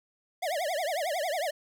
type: tone with vibrato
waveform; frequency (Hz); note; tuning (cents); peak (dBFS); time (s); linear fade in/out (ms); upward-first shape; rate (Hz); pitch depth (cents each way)
square; 651; E5; -22; -29; 0.42-1.51; 10; triangle; 11; 290
effects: none